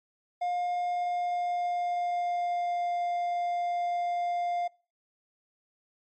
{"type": "tone with pitch glide", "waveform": "triangle", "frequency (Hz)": [710, 701.4], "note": ["F5", "F5"], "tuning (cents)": [28, 7], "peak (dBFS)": -25, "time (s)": [0.41, 4.68], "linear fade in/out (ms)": 10, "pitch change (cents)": -21, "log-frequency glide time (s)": [0.81, 2.93], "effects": ["noise-tail reverb RT60 0.4 s tail -25 dB re dry", "MP3 32 kbps"]}